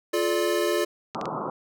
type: chord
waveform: square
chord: D minor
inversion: first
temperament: equal with one note detuned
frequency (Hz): 349.2 / 430.2 / 587.3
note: F4 / A4 / D5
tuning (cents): 0 / -39 / 0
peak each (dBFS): -26 / -28 / -28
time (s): 0.13-0.85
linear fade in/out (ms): 10
type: clicks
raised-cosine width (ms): 0.2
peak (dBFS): -18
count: 3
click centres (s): 1.148 / 1.213 / 1.256
type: band-pass noise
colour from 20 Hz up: white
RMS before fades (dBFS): -31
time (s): 1.15-1.5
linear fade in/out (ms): 2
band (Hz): 120 to 1300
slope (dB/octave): 96
effects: none